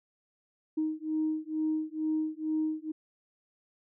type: beating tone pair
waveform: sine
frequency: 311.1 / 313.3 Hz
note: D#4 / D#4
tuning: 0 / +12 cents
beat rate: 2.2 Hz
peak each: -31 dBFS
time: 0.77-2.92 s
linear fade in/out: 10 ms
effects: tanh soft clip ceiling -21 dBFS